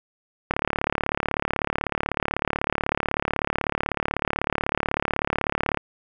click train, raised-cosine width 0.5 ms, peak -7 dBFS, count 191, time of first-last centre 0.51-5.773 s, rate 36.1 Hz, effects none

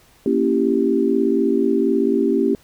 sine chord, A# diminished seventh, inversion none, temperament equal with one note detuned, 233.1 / 277.2 / 333.5 / 392 Hz, A#3 / C#4 / E4 / G4, 0 / 0 / +20 / 0 cents, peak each -21 / -20 / -22 / -19 dBFS, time 0.26-2.55 s, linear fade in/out 2 ms, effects pink hiss -53 dBFS RMS until 2.63 s

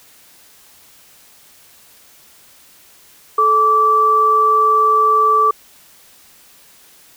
sine tone pair together, 434.6 / 1161 Hz, A4 / D6, -21 / -20 cents, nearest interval octave + perfect fourth, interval 1701 cents, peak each -19 / -10 dBFS, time 3.38-5.51 s, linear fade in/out 5 ms, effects white hiss -47 dBFS RMS until 7.16 s

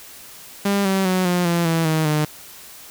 sawtooth tone with pitch steps, 200 / 192.3 / 184.89 / 177.77 / 170.92 / 164.34 / 158.01 / 151.92 Hz, G3 / G3 / F#3 / F3 / F3 / E3 / D#3 / D#3, +35 / -33 / -1 / +31 / -37 / -5 / +27 / -41 cents, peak -13 dBFS, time 0.65-2.25 s, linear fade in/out 5 ms, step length 200 ms, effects white hiss -41 dBFS RMS until 2.9 s

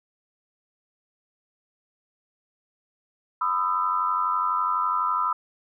sine tone cluster, 1000 / 1236 / 1328 Hz, B5 / D#6 / E6, +21 / -12 / +12 cents, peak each -26 dBFS, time 3.41-5.33 s, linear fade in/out 5 ms, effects none

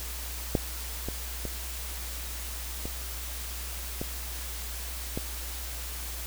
clicks, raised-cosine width 2 ms, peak -10 / -20 / -21 / -22 / -18 / -17 dBFS, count 6, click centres 0.552 / 1.086 / 1.453 / 2.855 / 4.015 / 5.175 s, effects added 60 Hz sine -37 dBFS peak until 6.26 s + white hiss -39 dBFS RMS until 6.26 s

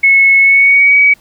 sine tone with pitch glide, 2192 to 2269 Hz, C#7 to C#7, -20 to +40 cents, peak -4 dBFS, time 0.03-1.14 s, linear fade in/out 10 ms, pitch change +60 cents, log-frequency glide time 0.4-0.98 s, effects pink hiss -48 dBFS RMS until 1.2 s

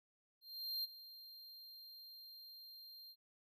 square tone with ADSR envelope, 4186 Hz, C8, in tune, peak -38 dBFS, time 0.41-3.16 s, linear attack 430 ms, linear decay 20 ms, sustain -16 dB, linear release 58 ms, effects none

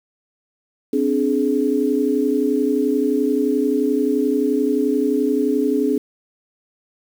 sine tone cluster, 260.4 / 291.9 / 422.1 Hz, C4 / D4 / G#4, -8 / -10 / +28 cents, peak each -20 dBFS, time 0.93-5.98 s, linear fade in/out 5 ms, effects 7-bit

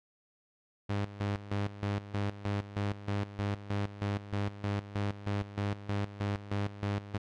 sawtooth tone with tremolo, 101.4 Hz, G#2, 41 cents flat, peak -26 dBFS, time 0.89-7.18 s, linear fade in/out 10 ms, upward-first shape square, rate 3.2 Hz, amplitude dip 80%, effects low-pass 4000 Hz 12 dB/octave

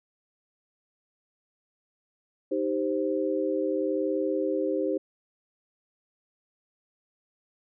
sine chord, C minor, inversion first, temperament equal, 311.1 / 392 / 523.3 Hz, Eb4 / G4 / C5, 0 / 0 / 0 cents, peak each -29 dBFS, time 2.51-4.98 s, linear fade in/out 10 ms, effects none

